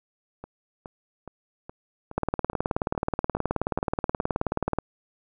two click trains, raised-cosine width 1 ms, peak -10 / -24 dBFS, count 50 / 10, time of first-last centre 2.18-4.786 / 0.44-4.206 s, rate 18.8 / 2.39 Hz, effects none

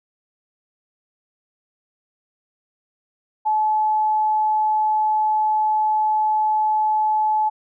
sine tone, 860 Hz, A5, 40 cents flat, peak -16 dBFS, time 3.45-7.5 s, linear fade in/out 20 ms, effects none

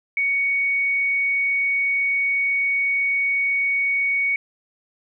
sine tone, 2233 Hz, C#7, 12 cents sharp, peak -18 dBFS, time 0.17-4.36 s, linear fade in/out 2 ms, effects none

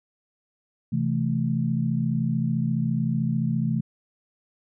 sine chord, A minor, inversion first, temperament equal, 130.81 / 164.81 / 220 Hz, C3 / E3 / A3, 0 / 0 / 0 cents, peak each -26 dBFS, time 0.92-3.81 s, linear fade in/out 10 ms, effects none

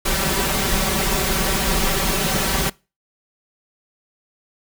pink noise with comb filter, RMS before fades -20 dBFS, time 0.05-2.7 s, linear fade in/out 10 ms, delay 5.2 ms, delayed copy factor +1, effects noise-tail reverb RT60 0.3 s tail -24 dB re dry

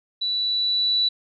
sine tone with level ramp, 3951 Hz, B7, in tune, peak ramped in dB -22 to -17 dBFS, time 0.21-1.09 s, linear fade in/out 10 ms, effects none

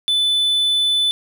triangle tone, 3500 Hz, A7, 10 cents flat, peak -13 dBFS, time 0.08-1.11 s, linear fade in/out 0 ms, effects none

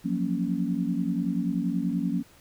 sine chord, Gb major seventh, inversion third, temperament equal, 174.61 / 185 / 233.1 / 277.2 Hz, F3 / Gb3 / Bb3 / Db4, 0 / 0 / 0 / 0 cents, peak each -30 dBFS, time 0.04-2.23 s, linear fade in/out 20 ms, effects pink hiss -56 dBFS RMS until 2.4 s

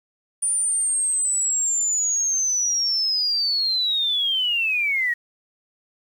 sine linear sweep, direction down, 9397 to 1864.7 Hz, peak -19 dBFS, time 0.42-5.14 s, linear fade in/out 10 ms, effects 8-bit

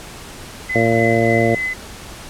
sine tone with tremolo, 2026 Hz, B6, 44 cents sharp, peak -18 dBFS, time 0.69-1.74 s, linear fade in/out 10 ms, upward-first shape triangle, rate 3.4 Hz, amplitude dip 55%
harmonic tone, 114.5 Hz, A#2, 31 cents flat, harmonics 1 / 2 / 3 / 4 / 5 / 6, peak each -20 / -20 / -20 / -20 / -20 / -20 dBFS, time 0.75-1.55 s, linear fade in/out 5 ms
effects pink hiss -35 dBFS RMS until 2.29 s + low-pass 11000 Hz 12 dB/octave

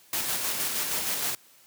white noise with tremolo, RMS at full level -28 dBFS, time 0.13-1.35 s, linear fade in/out 2 ms, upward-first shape square, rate 6.4 Hz, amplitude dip 30%, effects white hiss -57 dBFS RMS until 1.66 s + high-pass 100 Hz 12 dB/octave

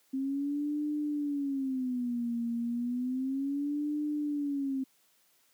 sine tone with vibrato, 264.1 Hz, C4, 16 cents sharp, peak -29 dBFS, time 0.13-4.84 s, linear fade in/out 10 ms, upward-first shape sine, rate 0.32 Hz, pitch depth 210 cents each way, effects white hiss -68 dBFS RMS until 5.53 s + high-pass 150 Hz 12 dB/octave

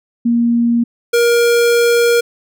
sine / square tone pair in turn, 235.4 / 472.3 Hz, A#3 / A#4, +17 / +23 cents, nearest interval octave, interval 1206 cents, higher second, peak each -10 dBFS, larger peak neither, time 0.25-0.84 / 1.13-2.21 s, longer second, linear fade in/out 10 ms, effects none

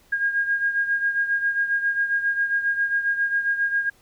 sine beating tone pair, 1624 / 1631.4 Hz, G#6 / G#6, -39 / -31 cents, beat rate 7.4 Hz, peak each -21 / -27 dBFS, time 0.12-3.9 s, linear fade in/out 10 ms, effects pink hiss -58 dBFS RMS until 4.01 s

